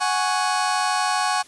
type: chord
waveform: sawtooth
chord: F# suspended second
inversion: none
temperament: just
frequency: 740 / 832.5 / 1110 Hz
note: F#5 / G#5 / C#6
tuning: 0 / +4 / +2 cents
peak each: -20 dBFS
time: 0-1.43 s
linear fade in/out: 20 ms
effects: white hiss -49 dBFS RMS until 1.47 s + resampled to 24000 Hz